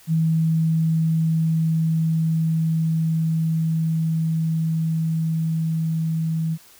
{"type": "tone with level ramp", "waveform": "sine", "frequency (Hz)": 161.4, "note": "E3", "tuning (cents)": -36, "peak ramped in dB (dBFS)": [-16, -20], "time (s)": [0.07, 6.58], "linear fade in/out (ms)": 50, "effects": ["white hiss -50 dBFS RMS until 6.79 s"]}